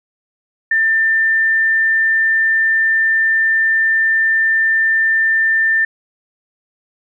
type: tone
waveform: sine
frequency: 1790 Hz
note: A6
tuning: 29 cents sharp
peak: -11 dBFS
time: 0.71-5.85 s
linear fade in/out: 5 ms
effects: none